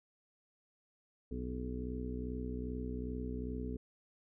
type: harmonic tone with a mistuned harmonic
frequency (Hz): 62.5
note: B1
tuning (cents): +21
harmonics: 1 / 2 / 3 / 4 / 5 / 6 / 7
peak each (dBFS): -41 / -47 / -47 / -42 / -51 / -52 / -46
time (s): 1.31-3.77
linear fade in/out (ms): 5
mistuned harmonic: 7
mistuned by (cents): -28
effects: none